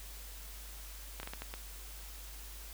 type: slowing click train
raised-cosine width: 0.3 ms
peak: -25 dBFS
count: 6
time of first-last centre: 1.2-1.539 s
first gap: 31 ms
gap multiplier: 1.4
effects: added 50 Hz sine -47 dBFS peak until 2.73 s + white hiss -51 dBFS RMS until 2.73 s